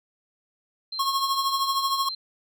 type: tone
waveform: sine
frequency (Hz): 4131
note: C8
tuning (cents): -23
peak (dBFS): -30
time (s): 0.92-2.15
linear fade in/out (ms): 5
type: tone with tremolo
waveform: square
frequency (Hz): 1090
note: C#6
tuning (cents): -29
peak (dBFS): -21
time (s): 0.99-2.09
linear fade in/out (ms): 5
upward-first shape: triangle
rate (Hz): 13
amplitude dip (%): 70
effects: none